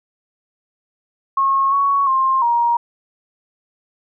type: tone with pitch steps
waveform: sine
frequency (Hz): 1087 / 1115 / 1059 / 944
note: C#6 / C#6 / C6 / A#5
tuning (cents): -34 / +10 / +21 / +22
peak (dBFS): -13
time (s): 1.37-2.77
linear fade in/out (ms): 5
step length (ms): 350
effects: none